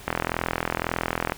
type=click train; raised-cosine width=0.5 ms; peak=-8 dBFS; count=53; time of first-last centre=0.08-1.321 s; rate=41.9 Hz; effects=pink hiss -44 dBFS RMS until 1.37 s